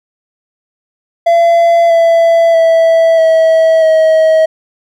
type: tone with pitch steps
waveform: triangle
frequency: 678 / 667.5 / 657.2 / 647 / 637 Hz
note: E5 / E5 / E5 / E5 / D#5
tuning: +49 / +22 / -5 / -32 / +41 cents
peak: -3 dBFS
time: 1.26-4.46 s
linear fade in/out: 10 ms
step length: 640 ms
effects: none